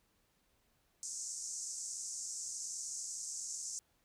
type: band-pass noise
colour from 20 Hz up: white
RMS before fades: -43 dBFS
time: 1.03-3.79 s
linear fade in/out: 0 ms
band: 5800 to 8000 Hz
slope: 48 dB/octave
effects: pink hiss -75 dBFS RMS until 4.04 s